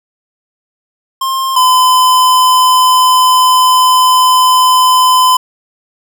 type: tone pair in turn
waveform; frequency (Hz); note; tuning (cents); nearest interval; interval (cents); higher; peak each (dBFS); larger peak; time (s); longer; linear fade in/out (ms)
square; 1060 / 1017.5; C6 / C6; +22 / -49; minor second; 71; first; -13 / -6; second; 1.21-1.56 / 1.56-5.37; second; 5
effects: none